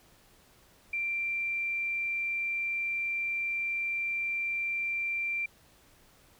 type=tone; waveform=sine; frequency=2360 Hz; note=D7; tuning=8 cents sharp; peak=-29 dBFS; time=0.93-5.46 s; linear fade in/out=5 ms; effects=pink hiss -61 dBFS RMS until 6.39 s